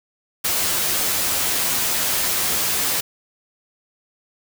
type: noise with comb filter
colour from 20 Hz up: white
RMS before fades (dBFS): -21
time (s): 0.44-3.01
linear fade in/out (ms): 10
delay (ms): 11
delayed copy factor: +0.55
effects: none